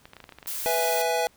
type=clicks; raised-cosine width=0.3 ms; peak=-27 dBFS; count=10; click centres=0.055 / 0.134 / 0.167 / 0.203 / 0.241 / 0.292 / 0.323 / 0.386 / 0.428 / 0.46 s
type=noise; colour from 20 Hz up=blue; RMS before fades=-32 dBFS; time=0.47-1.02 s; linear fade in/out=2 ms
type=chord; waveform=square; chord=E major; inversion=second; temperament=equal; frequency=493.9 / 659.3 / 830.6 Hz; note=B4 / E5 / G#5; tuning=0 / 0 / 0 cents; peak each=-28 dBFS; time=0.66-1.27 s; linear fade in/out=0 ms
effects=pink hiss -59 dBFS RMS until 1.36 s